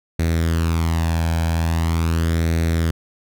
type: tone with flanger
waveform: sawtooth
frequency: 82.41 Hz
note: E2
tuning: in tune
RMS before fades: -19 dBFS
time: 0.19-2.91 s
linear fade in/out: 5 ms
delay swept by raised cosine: 0.49 to 1.26 ms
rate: 0.42 Hz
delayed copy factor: +0.6
effects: none